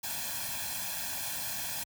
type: noise with comb filter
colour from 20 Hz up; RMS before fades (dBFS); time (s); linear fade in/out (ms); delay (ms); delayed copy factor
white; -36; 0.03-1.84; 10; 1.2; +1
effects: high-pass 60 Hz 12 dB/octave